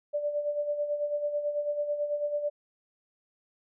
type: tone with tremolo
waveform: sine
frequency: 587.3 Hz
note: D5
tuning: in tune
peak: -25 dBFS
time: 0.13-2.5 s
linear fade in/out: 20 ms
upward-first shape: sine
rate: 9.1 Hz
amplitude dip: 60%
effects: none